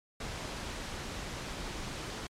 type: noise with amplitude modulation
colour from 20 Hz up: pink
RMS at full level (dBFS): -38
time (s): 0.2-2.27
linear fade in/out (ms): 5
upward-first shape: sine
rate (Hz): 244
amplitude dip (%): 25
effects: low-pass 7000 Hz 12 dB/octave + MP3 96 kbps